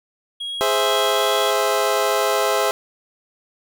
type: tone with pitch glide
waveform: triangle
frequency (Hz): 3298 to 3332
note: G#7 to G#7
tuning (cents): -13 to +5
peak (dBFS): -24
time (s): 0.4-1.51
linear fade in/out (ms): 10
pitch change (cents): +18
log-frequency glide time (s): 1.08-1.25
type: chord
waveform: 25% pulse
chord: Ab augmented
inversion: none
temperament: equal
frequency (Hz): 415.3 / 523.3 / 659.3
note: Ab4 / C5 / E5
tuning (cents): 0 / 0 / 0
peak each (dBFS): -18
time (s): 0.61-2.71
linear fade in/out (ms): 0
effects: none